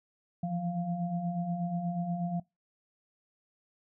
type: tone cluster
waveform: sine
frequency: 166.7 / 175 / 697 Hz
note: E3 / F3 / F5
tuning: +20 / +4 / -4 cents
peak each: -39 / -31 / -38 dBFS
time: 0.43-2.4 s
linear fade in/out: 5 ms
effects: noise-tail reverb RT60 0.2 s tail -22 dB re dry